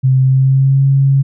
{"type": "tone with pitch glide", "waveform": "sine", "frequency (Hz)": [131.1, 136.83], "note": ["C3", "C#3"], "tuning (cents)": [4, -22], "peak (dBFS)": -7, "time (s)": [0.03, 1.23], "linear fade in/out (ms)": 20, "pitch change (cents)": 74, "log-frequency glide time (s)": [0.21, 0.84], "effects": []}